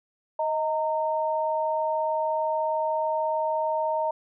sine tone pair together, 628 / 918.4 Hz, D#5 / A#5, +16 / -26 cents, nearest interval perfect fifth, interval 658 cents, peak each -26 dBFS, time 0.39-4.11 s, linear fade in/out 5 ms, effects none

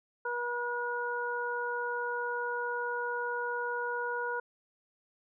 harmonic tone, 482.3 Hz, B4, 41 cents flat, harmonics 1 / 2 / 3, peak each -36 / -36 / -35 dBFS, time 0.25-4.4 s, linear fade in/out 5 ms, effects none

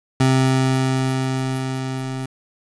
25% pulse tone with level ramp, 131.4 Hz, C3, 8 cents sharp, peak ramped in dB -9 to -22 dBFS, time 0.2-2.26 s, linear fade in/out 5 ms, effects resampled to 22050 Hz + 7-bit

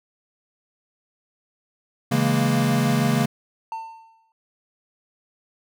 square chord, A# half-diminished seventh, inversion first, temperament equal, 138.59 / 164.81 / 207.7 / 233.1 Hz, C#3 / E3 / G#3 / A#3, 0 / 0 / 0 / 0 cents, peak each -23 / -27 / -26 / -23 dBFS, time 2.11-3.26 s, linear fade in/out 10 ms
triangle tone with exponential decay, 899 Hz, A5, 37 cents sharp, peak -24 dBFS, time 3.72-4.32 s, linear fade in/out 1 ms, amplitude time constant 130 ms
effects none

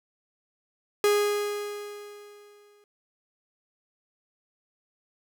45% pulse tone with exponential decay, 412.7 Hz, G#4, 11 cents flat, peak -18 dBFS, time 1.04-2.84 s, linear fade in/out 1 ms, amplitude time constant 390 ms, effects none

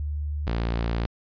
sine / sawtooth tone pair in turn, 73.9 / 57.5 Hz, D2 / A#1, +11 / -23 cents, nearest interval major third, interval 434 cents, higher first, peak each -26 / -20 dBFS, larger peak second, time 0-0.47 / 0.47-1.06 s, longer second, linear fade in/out 0 ms, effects resampled to 11025 Hz

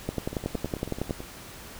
two click trains, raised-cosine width 2 ms, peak -14 / -22 dBFS, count 12 / 9, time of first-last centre 0.09-1.109 / 0.33-1.204 s, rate 10.8 / 9.15 Hz, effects pink hiss -44 dBFS RMS until 1.79 s

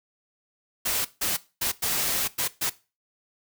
white noise bursts at uneven times, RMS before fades -26 dBFS, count 6, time 0.85-1.05 / 1.21-1.37 / 1.61-1.72 / 1.82-2.28 / 2.38-2.48 / 2.61-2.7 s, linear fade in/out 10 ms, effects noise-tail reverb RT60 0.3 s tail -18 dB re dry

